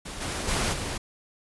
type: noise with level steps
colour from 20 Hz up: pink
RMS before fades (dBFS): -37 / -31 / -26 / -32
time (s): 0.05-0.98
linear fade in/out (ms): 10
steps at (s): 0.2 / 0.47 / 0.72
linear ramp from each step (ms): 20
effects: resampled to 24000 Hz

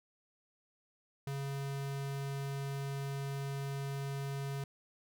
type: tone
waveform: square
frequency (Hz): 138.59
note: C#3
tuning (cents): 0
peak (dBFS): -37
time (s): 1.27-4.64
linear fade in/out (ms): 2
effects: none

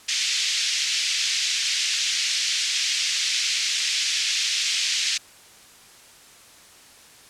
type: band-pass noise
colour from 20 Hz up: white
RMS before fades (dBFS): -24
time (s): 0.08-5.18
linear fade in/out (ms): 10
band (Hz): 2200 to 6200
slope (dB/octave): 24
effects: white hiss -49 dBFS RMS until 7.29 s + low-pass 10000 Hz 12 dB/octave

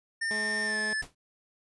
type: tone with pitch glide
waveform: square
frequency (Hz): 1809 to 1740.3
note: A6 to A6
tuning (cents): +48 to -19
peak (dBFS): -29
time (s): 0.21-1.02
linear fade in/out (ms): 10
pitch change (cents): -67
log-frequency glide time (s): 0.64-0.77
type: tone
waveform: 15% pulse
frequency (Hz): 213.3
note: G#3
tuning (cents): +46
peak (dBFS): -29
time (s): 0.31-0.93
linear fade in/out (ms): 0
type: noise with exponential decay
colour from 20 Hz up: pink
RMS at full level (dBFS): -37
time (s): 1.02-1.15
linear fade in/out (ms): 5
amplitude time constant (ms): 27
effects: resampled to 24000 Hz

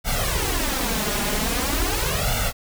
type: noise with flanger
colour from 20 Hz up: pink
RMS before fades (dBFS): -23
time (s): 0.04-2.53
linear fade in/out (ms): 50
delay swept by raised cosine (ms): 1.4 to 4.9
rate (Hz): 0.43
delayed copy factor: +1
effects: none

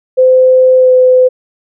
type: tone with pitch glide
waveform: sine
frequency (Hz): 514 to 508.7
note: C5 to C5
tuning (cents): -31 to -49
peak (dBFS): -3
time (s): 0.17-1.29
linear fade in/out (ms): 20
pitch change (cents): -18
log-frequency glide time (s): 0.77-0.92
effects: none

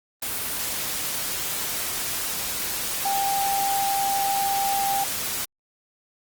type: tone in noise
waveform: sine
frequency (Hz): 791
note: G5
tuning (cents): +15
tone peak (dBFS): -22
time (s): 3.05-5.04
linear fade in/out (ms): 5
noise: white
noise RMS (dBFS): -28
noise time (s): 0.22-5.45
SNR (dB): +3
effects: Opus 24 kbps

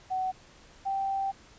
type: tone pair in turn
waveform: sine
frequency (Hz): 750 / 780.6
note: F#5 / G5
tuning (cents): +23 / -8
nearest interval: minor second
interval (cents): 69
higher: second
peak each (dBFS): -27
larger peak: neither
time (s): 0.1-0.32 / 0.85-1.32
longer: second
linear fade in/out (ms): 20
effects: pink hiss -55 dBFS RMS until 1.58 s + resampled to 16000 Hz

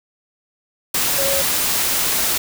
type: tone in noise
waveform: sine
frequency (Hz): 550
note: C#5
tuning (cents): -14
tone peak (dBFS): -21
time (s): 1.18-1.42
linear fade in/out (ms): 5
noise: white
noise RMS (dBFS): -19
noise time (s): 0.94-2.38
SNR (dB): -5
effects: none

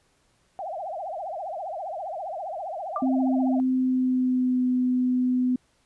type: tone with vibrato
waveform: sine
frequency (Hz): 701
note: F5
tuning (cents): +6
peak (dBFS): -30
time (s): 0.59-3.6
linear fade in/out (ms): 0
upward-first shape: triangle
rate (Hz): 15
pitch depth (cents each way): 280
type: tone with exponential decay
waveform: sine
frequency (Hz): 1186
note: D6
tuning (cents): +17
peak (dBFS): -21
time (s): 2.96-3.06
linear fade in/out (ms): 2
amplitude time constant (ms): 21
type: tone with pitch glide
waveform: sine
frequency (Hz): 261.6 to 251.8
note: C4 to B3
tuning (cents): 0 to +34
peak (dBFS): -20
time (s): 3.02-5.56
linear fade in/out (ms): 5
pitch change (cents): -66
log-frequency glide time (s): 3.15-4.66
effects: pink hiss -66 dBFS RMS until 5.85 s + resampled to 24000 Hz

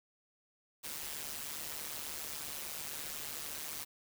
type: noise with amplitude modulation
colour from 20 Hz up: white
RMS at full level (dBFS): -39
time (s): 0.83-3.85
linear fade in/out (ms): 20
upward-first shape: sine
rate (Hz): 149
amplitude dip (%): 75
effects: none

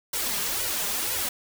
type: noise with flanger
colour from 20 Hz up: white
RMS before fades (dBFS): -28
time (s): 0.13-1.29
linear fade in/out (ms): 5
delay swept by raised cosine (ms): 2 to 5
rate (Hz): 2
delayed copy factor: +0.9
effects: none

